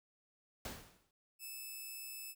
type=noise with exponential decay; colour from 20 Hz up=pink; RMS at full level=-42 dBFS; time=0.65-1.11 s; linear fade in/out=2 ms; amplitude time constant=100 ms
type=tone; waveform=5% pulse; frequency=2614 Hz; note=E7; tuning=15 cents flat; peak=-36 dBFS; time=1.39-2.35 s; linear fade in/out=50 ms
effects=none